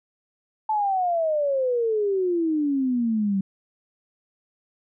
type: exponential sweep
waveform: sine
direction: down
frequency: 880 to 190 Hz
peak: -20 dBFS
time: 0.69-3.41 s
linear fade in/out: 5 ms
effects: none